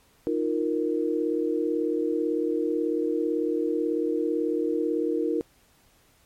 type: chord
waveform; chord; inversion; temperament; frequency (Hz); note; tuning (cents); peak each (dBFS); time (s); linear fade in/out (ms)
sine; Eb suspended second; none; equal; 311.1 / 349.2 / 466.2; Eb4 / F4 / Bb4; 0 / 0 / 0; -27 / -28 / -27; 0.27-5.41; 0
effects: pink hiss -61 dBFS RMS until 6.25 s + MP3 64 kbps